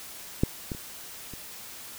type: clicks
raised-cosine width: 3 ms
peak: -8 / -19 / -28 / -28 dBFS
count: 4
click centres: 0.435 / 0.718 / 0.749 / 1.337 s
effects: white hiss -43 dBFS RMS until 1.98 s